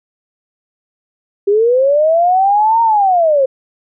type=linear two-way sweep; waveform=sine; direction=up then down; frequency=392 to 930 to 515 Hz; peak=-8 dBFS; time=1.47-3.46 s; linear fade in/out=10 ms; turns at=2.82 s; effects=none